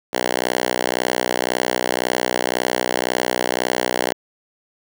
5% pulse tone with high-pass filter, 61.9 Hz, B1, 5 cents sharp, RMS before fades -21 dBFS, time 0.13-4.13 s, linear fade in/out 5 ms, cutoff 400 Hz, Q 0.67, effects none

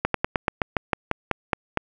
slowing click train, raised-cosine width 0.5 ms, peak -5 dBFS, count 12, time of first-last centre 0.05-1.773 s, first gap 93 ms, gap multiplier 1.1, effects none

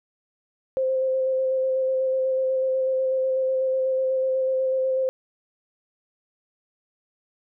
sine tone with vibrato, 523.3 Hz, C5, in tune, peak -20 dBFS, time 0.77-5.09 s, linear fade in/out 0 ms, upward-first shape square, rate 8.1 Hz, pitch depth 11 cents each way, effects none

